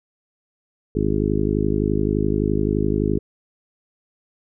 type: harmonic tone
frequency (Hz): 51.7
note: G#1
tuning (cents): -7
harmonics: 1 / 2 / 3 / 4 / 5 / 6 / 7 / 8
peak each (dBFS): -26 / -26 / -26 / -26 / -26 / -26 / -26 / -26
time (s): 0.95-3.19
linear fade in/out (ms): 5
effects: none